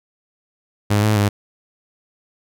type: tone with pitch steps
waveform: sawtooth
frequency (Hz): 103.6 / 107.4 / 102.4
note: G#2 / A2 / G#2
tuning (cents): -4 / -41 / -24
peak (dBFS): -10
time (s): 0.9-1.29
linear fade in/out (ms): 10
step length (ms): 130
effects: none